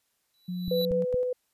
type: tone with exponential growth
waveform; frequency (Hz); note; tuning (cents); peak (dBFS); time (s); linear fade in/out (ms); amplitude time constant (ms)
square; 3951; B7; 0; -29; 0.34-0.85; 1; 110
type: tone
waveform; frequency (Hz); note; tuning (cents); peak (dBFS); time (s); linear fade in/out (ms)
sine; 179.9; F#3; -48; -30; 0.48-1.05; 10
type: click train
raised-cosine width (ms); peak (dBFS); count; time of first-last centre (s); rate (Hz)
5; -23; 3; 0.68-1.143; 4.32
type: tone with tremolo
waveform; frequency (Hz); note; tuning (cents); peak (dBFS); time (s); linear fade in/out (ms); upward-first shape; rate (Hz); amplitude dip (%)
sine; 500; B4; +21; -23; 0.71-1.33; 5; square; 4.8; 30
effects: white hiss -74 dBFS RMS until 1.53 s + resampled to 32000 Hz